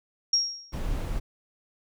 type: tone with exponential decay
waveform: sine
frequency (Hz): 5588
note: F8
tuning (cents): 0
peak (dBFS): -17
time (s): 0.33-0.77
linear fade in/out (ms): 5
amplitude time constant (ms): 94
type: noise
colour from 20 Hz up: brown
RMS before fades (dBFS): -29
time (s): 0.72-1.2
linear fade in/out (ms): 20
effects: none